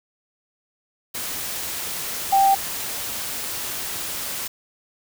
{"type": "tone in noise", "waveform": "sine", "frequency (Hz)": 784, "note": "G5", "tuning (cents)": 0, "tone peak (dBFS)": -13, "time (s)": [2.32, 2.55], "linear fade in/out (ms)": 10, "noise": "white", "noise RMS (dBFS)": -29, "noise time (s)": [1.14, 4.48], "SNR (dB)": 13, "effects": []}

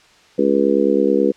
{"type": "harmonic tone", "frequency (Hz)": 69.3, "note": "C#2", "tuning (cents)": 0, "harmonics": [3, 4, 5, 6, 7], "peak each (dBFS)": [-21, -19, -19, -19, -18], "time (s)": [0.38, 1.32], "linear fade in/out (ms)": 10, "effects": ["white hiss -50 dBFS RMS until 1.36 s", "low-pass 5000 Hz 12 dB/octave"]}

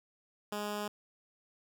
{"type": "tone", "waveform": "10% pulse", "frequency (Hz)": 207.8, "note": "G#3", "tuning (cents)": 1, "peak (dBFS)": -27, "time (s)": [0.52, 0.88], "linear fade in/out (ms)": 5, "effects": []}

